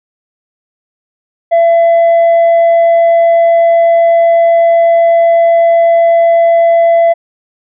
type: tone with tanh clipping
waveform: sine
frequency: 673 Hz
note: E5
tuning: 36 cents sharp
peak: -5 dBFS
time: 1.51-7.14 s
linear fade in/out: 20 ms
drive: 2 dB
effects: none